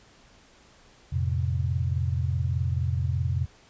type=chord; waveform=sine; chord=F major; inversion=none; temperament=equal with one note detuned; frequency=87.31 / 112.12 / 130.81 Hz; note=F2 / A2 / C3; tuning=0 / +33 / 0 cents; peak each=-26 / -31 / -28 dBFS; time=1.12-3.46 s; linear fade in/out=10 ms; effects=pink hiss -56 dBFS RMS until 3.69 s + resampled to 16000 Hz